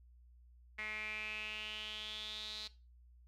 sawtooth tone with band-pass filter sweep, 214.2 Hz, A3, 46 cents flat, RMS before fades -44 dBFS, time 0.78-2.68 s, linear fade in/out 10 ms, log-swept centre 2100 to 4100 Hz, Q 7.1, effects noise-tail reverb RT60 0.3 s tail -17 dB re dry + added 60 Hz sine -59 dBFS peak until 3.27 s

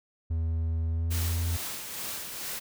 triangle tone with pitch glide, 81.4 to 84.66 Hz, E2 to E2, -21 to +47 cents, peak -24 dBFS, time 0.3-1.57 s, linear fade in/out 10 ms, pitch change +68 cents, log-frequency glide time 0.88-1.29 s
white noise with tremolo, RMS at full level -35 dBFS, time 1.1-2.6 s, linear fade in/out 20 ms, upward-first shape sine, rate 2.3 Hz, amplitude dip 40%
effects none

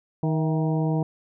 harmonic tone with a mistuned harmonic, 157.4 Hz, D#3, 20 cents sharp, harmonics 1 / 2 / 3 / 4 / 5 / 6, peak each -22 / -28 / -32 / -34 / -36 / -38 dBFS, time 0.23-1.03 s, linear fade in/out 2 ms, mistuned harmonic 4, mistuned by +62 cents, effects none

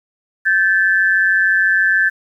sine tone pair together, 1554 / 1740.4 Hz, G6 / A6, -16 / -19 cents, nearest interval major second, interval 197 cents, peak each -14 dBFS, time 0.45-2.1 s, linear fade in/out 20 ms, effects 8-bit

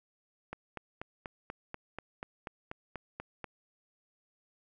click train, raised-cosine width 0.5 ms, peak -24 dBFS, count 13, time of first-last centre 0.53-3.443 s, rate 4.12 Hz, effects none

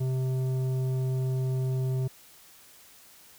triangle tone with tanh clipping, 130 Hz, C3, 11 cents flat, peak -27 dBFS, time 0-2.08 s, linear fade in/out 10 ms, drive 14 dB, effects white hiss -54 dBFS RMS until 3.38 s

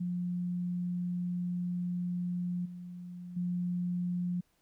sine tone with level steps, 177.4 Hz, F3, 27 cents sharp, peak -31 / -41 / -30 dBFS, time 0-4.41 s, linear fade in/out 10 ms, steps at 2.65 / 3.36 s, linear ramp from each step 10 ms, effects pink hiss -73 dBFS RMS until 4.61 s

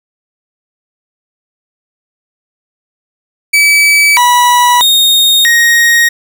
40% pulse tone with pitch steps, 2295 / 976 / 3706 / 1874 Hz, D7 / B5 / A#7 / A#6, -40 / -21 / -11 / +9 cents, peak -4 dBFS, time 3.53-6.09 s, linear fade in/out 10 ms, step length 640 ms, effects none

